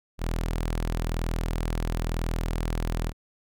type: tone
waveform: sawtooth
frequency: 41.01 Hz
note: E1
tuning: 8 cents flat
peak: -22 dBFS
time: 0.18-3.13 s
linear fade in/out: 50 ms
effects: none